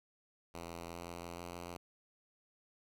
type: tone with pitch steps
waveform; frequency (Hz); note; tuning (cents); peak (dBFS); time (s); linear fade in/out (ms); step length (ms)
5% pulse; 84.9 / 85.94 / 86.98; F2 / F2 / F2; -48 / -27 / -6; -33; 0.54-1.77; 5; 410
effects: none